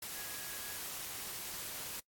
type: tone in noise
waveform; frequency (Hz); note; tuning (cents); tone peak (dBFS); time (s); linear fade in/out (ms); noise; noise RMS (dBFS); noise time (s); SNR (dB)
sine; 1661.2; G#6; 0; -53; 0.15-0.77; 5; white; -43; 0.02-2; -13
effects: noise-tail reverb RT60 0.1 s tail -22 dB re dry + AAC 64 kbps